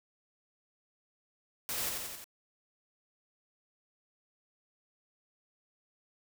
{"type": "noise with echo", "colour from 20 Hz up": "white", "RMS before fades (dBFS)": -36, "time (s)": [1.69, 1.89], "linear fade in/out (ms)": 0, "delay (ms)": 88, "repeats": 4, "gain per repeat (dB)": -3, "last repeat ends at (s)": 2.242, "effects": []}